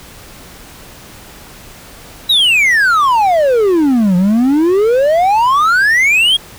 triangle exponential two-way sweep, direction down then up, 3951 to 174.61 to 3326 Hz, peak -6 dBFS, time 2.29-6.37 s, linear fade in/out 10 ms, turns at 4.16 s, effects pink hiss -36 dBFS RMS until 6.58 s

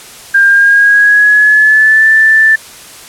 sine tone with pitch glide, 1600 to 1765.1 Hz, G6 to A6, +35 to +5 cents, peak -3 dBFS, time 0.34-2.56 s, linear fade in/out 10 ms, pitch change +170 cents, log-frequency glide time 0.47-2.06 s, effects white hiss -32 dBFS RMS until 3.08 s + low-pass 11000 Hz 12 dB/octave

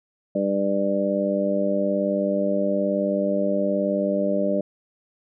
harmonic tone, 98.9 Hz, G2, 16 cents sharp, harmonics 2 / 3 / 4 / 5 / 6, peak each -25 / -28 / -32 / -29 / -23 dBFS, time 0.35-4.61 s, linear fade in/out 5 ms, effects none

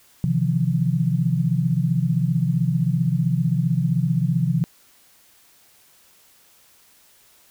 sine tone cluster, 130.8 / 158.2 / 173.7 Hz, C3 / D#3 / F3, 0 / +29 / -9 cents, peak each -22 dBFS, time 0.24-4.64 s, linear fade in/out 0 ms, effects white hiss -55 dBFS RMS until 7.5 s

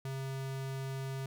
square tone, 134.3 Hz, C3, 46 cents sharp, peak -37 dBFS, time 0.05-1.26 s, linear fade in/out 2 ms, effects none

